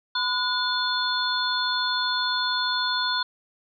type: tone cluster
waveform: sine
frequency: 1009 / 1456 / 3506 / 4298 Hz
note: B5 / F#6 / A7 / C8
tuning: +37 / -28 / -7 / +46 cents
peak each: -28 dBFS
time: 0.15-3.23 s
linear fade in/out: 5 ms
effects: none